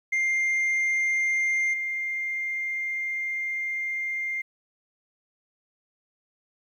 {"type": "tone with level steps", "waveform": "sine", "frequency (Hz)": 2105, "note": "C7", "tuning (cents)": 10, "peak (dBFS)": [-19, -26], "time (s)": [0.12, 4.42], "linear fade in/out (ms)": 10, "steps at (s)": 1.73, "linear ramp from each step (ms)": 10, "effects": ["tanh soft clip ceiling -21 dBFS", "10-bit"]}